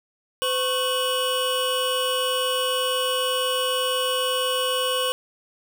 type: tone cluster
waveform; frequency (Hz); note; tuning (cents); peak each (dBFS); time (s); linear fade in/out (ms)
square; 508 / 1100 / 2954; B4 / C#6 / F#7; +49 / -14 / -3; -26 / -29 / -26; 0.42-5.12; 0
effects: none